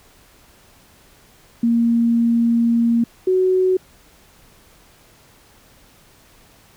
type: tone pair in turn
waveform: sine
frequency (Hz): 233.1 / 372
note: A#3 / F#4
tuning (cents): 0 / +9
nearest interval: minor sixth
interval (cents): 809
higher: second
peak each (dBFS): -13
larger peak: neither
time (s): 1.63-3.04 / 3.27-3.77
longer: first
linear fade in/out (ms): 5
effects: pink hiss -51 dBFS RMS until 6.76 s